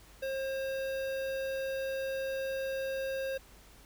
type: tone with notch filter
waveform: square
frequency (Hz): 535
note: C5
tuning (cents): +38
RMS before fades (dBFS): -35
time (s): 0.22-3.38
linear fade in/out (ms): 10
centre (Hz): 7700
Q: 0.84
effects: added 50 Hz sine -58 dBFS peak until 3.85 s + pink hiss -58 dBFS RMS until 3.85 s